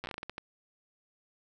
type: slowing click train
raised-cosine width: 0.3 ms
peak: -22 dBFS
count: 11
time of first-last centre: 0.04-0.381 s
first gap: 8 ms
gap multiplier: 1.3
effects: none